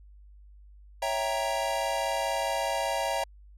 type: chord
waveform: square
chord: C# diminished seventh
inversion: none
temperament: equal with one note detuned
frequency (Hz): 554.4 / 659.3 / 784 / 936.1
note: C#5 / E5 / G5 / Bb5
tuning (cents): 0 / 0 / 0 / +7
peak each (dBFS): -34 / -33 / -34 / -33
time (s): 1.02-3.24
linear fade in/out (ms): 5
effects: added 50 Hz sine -49 dBFS peak until 3.57 s + low-pass 12000 Hz 12 dB/octave